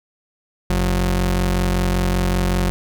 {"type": "tone pair together", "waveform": "sawtooth", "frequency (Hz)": [45.25, 90.5], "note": ["F#1", "F#2"], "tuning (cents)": [-38, -38], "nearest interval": "octave", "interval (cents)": 1200, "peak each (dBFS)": -14, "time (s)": [0.7, 2.7], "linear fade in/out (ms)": 0, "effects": []}